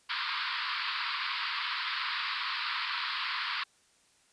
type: band-pass noise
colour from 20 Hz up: pink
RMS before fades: -34 dBFS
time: 0.09-3.64 s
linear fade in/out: 10 ms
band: 970 to 4800 Hz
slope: 96 dB/octave
effects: white hiss -66 dBFS RMS until 4.32 s + resampled to 22050 Hz